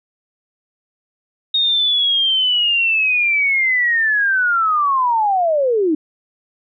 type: linear sweep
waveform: sine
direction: down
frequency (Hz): 3729 to 294.2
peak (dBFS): -13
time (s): 1.54-5.95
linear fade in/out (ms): 5
effects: none